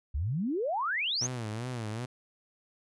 sine exponential sweep, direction up, 63 to 6810 Hz, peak -28 dBFS, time 0.14-1.27 s, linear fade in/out 10 ms
sawtooth tone with vibrato, 116.54 Hz, A#2, in tune, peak -30 dBFS, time 1.21-2.06 s, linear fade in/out 10 ms, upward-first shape sine, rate 2.6 Hz, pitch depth 160 cents each way
effects resampled to 24000 Hz

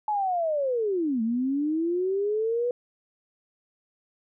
sine linear two-way sweep, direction down then up, 862 to 218.6 to 493.9 Hz, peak -23 dBFS, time 0.08-2.71 s, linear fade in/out 2 ms, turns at 1.22 s, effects none

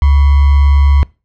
sine tone with sample-and-hold, 70.7 Hz, C#2, 35 cents sharp, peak -5 dBFS, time 0.02-1.03 s, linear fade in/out 0 ms, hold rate 1050 Hz, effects noise-tail reverb RT60 0.3 s tail -23 dB re dry + low-pass 3000 Hz 12 dB/octave

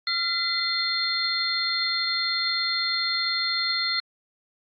sine tone cluster, 1376 / 2031 / 3575 / 4232 Hz, F6 / B6 / A7 / C8, -26 / +48 / +27 / +19 cents, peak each -31 / -30 / -33 / -25 dBFS, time 0.07-4 s, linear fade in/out 2 ms, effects AAC 32 kbps

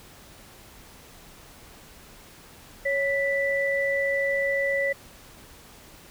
sine tone pair together, 554.4 / 1975.7 Hz, C#5 / B6, 0 / 0 cents, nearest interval octave + minor seventh, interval 2200 cents, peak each -25 dBFS, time 2.85-4.93 s, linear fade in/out 10 ms, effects pink hiss -49 dBFS RMS until 6.1 s

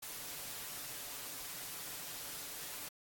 white noise with comb filter, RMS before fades -45 dBFS, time 0.02-2.89 s, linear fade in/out 10 ms, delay 6.9 ms, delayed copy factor +0.5, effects AAC 64 kbps

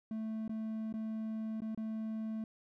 triangle tone with dropouts, 220 Hz, A3, in tune, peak -34 dBFS, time 0.11-2.44 s, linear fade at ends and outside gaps 2 ms, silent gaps 0.479-0.494 / 0.926-0.939 / 1.605-1.619 / 1.748-1.775 s, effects none

